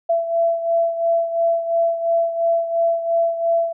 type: beating tone pair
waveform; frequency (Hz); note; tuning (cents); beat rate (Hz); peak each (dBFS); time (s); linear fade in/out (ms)
sine; 670 / 672.9; E5 / E5; +28 / +35; 2.9; -17 / -23; 0.09-3.73; 10
effects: none